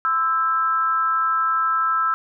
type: tone with amplitude modulation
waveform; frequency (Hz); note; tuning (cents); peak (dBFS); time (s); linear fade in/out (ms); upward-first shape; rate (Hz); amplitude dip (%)
sine; 1318.5; E6; 0; -14; 0.05-2.14; 0; sine; 288; 70
effects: none